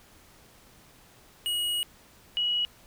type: tone pair in turn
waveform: square / sine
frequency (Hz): 2900 / 2916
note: F#7 / F#7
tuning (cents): -35 / -26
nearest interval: unison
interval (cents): 9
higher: second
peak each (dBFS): -27 / -24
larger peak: second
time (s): 1.46-1.83 / 2.37-2.65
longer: first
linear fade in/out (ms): 0
effects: pink hiss -56 dBFS RMS until 2.86 s